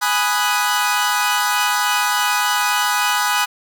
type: chord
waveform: sawtooth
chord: G# minor seventh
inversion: none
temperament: equal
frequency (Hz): 830.6 / 987.8 / 1244.5 / 1480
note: G#5 / B5 / D#6 / F#6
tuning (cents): 0 / 0 / 0 / 0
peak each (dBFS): -18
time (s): 0.01-3.46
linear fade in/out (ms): 20
effects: none